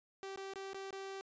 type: tone with dropouts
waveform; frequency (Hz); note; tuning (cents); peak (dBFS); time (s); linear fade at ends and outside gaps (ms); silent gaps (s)
sawtooth; 388.5; G4; -16; -39; 0.23-1.21; 0; 0.36-0.375 / 0.536-0.558 / 0.733-0.745 / 0.907-0.928
effects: resampled to 16000 Hz